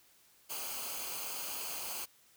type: noise with comb filter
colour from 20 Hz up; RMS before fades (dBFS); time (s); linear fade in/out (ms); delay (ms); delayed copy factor
white; -40; 0.49-2.06; 20; 0.54; -0.65
effects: white hiss -65 dBFS RMS until 2.36 s